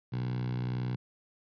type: tone with high-pass filter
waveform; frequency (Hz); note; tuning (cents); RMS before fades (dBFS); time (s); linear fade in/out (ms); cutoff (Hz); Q
10% pulse; 61.8; B1; +2; -33; 0.12-0.96; 10; 130; 5.7
effects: resampled to 11025 Hz